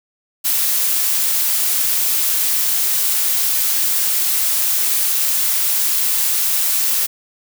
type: noise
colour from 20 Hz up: blue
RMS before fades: -17 dBFS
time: 0.44-7.07 s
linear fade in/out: 20 ms
effects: none